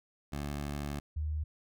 15% pulse / sine tone pair in turn, 72.2 / 76.49 Hz, D2 / D#2, -29 / -29 cents, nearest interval minor second, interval 100 cents, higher second, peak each -29 / -31 dBFS, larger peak first, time 0.32-1 / 1.16-1.44 s, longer first, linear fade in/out 10 ms, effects none

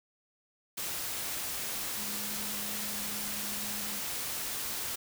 sine tone in noise, 207.7 Hz, G#3, in tune, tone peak -45 dBFS, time 1.97-4 s, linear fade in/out 10 ms, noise white, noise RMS -36 dBFS, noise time 0.77-4.96 s, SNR -12 dB, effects none

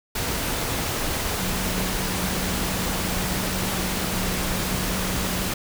sine tone in noise, 185 Hz, F#3, in tune, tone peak -30 dBFS, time 1.39-5.49 s, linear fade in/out 5 ms, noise pink, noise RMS -26 dBFS, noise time 0.15-5.54 s, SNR -7 dB, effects none

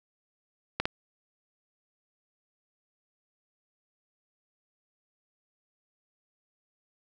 clicks, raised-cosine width 0.3 ms, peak -11 dBFS, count 2, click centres 0.8 / 0.855 s, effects none

